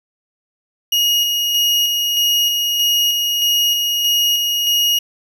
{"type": "tone with tremolo", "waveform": "35% pulse", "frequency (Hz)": 2876, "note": "F#7", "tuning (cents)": -50, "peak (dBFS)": -11, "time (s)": [0.92, 4.99], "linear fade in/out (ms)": 5, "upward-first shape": "square", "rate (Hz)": 1.6, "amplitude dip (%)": 30, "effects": []}